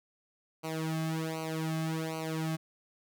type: tone with flanger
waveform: sawtooth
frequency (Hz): 160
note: D#3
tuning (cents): +49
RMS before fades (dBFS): -34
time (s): 0.63-2.57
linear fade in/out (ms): 20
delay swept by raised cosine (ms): 0.57 to 2.17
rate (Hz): 1.3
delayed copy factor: -1
effects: none